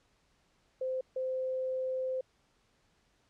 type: tone bursts at uneven times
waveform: sine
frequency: 518 Hz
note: C5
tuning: 17 cents flat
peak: -31 dBFS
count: 2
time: 0.81-1.01 / 1.16-2.21 s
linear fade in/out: 5 ms
effects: pink hiss -71 dBFS RMS until 3.29 s + low-pass 7000 Hz 12 dB/octave